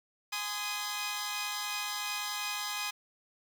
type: chord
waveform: 10% pulse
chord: Ab major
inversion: none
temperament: equal with one note detuned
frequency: 830.6 / 1025.6 / 1244.5 Hz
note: Ab5 / C6 / Eb6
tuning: 0 / -35 / 0 cents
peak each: -30 dBFS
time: 0.32-2.91 s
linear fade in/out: 10 ms
effects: none